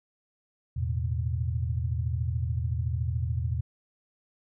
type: chord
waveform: sine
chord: E suspended fourth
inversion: none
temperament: just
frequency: 82.41 / 109.88 / 123.61 Hz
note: E2 / A2 / B2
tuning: 0 / -2 / +2 cents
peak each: -29 / -32 / -31 dBFS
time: 0.76-3.61 s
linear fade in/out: 10 ms
effects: none